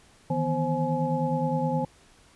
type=tone cluster; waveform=sine; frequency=154.3 / 163.9 / 247.8 / 526 / 846 Hz; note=D#3 / E3 / B3 / C5 / G#5; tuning=-14 / -10 / +6 / +9 / +32 cents; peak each=-30 dBFS; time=0.3-1.85 s; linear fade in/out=5 ms; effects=pink hiss -57 dBFS RMS until 2.35 s + resampled to 24000 Hz